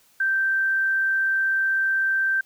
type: tone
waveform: sine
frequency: 1564 Hz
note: G6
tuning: 4 cents flat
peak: -19 dBFS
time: 0.2-2.41 s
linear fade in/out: 5 ms
effects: white hiss -59 dBFS RMS until 2.45 s